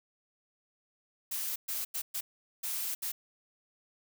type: noise bursts at uneven times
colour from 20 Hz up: blue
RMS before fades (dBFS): -35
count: 6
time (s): 1.31-1.56 / 1.68-1.85 / 1.94-2.02 / 2.14-2.21 / 2.63-2.95 / 3.02-3.12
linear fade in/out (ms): 10
effects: none